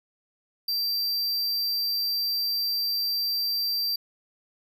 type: tone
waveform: square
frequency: 4699 Hz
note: D8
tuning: in tune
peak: -25 dBFS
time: 0.68-3.96 s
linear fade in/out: 5 ms
effects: none